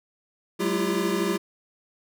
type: tone cluster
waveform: square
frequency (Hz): 188.7 / 212.4 / 331.9 / 344.6 / 398.4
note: F#3 / G#3 / E4 / F4 / G4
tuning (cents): +34 / +39 / +12 / -23 / +28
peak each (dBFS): -30 / -33 / -32 / -29 / -29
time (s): 0.59-1.38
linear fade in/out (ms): 20
effects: none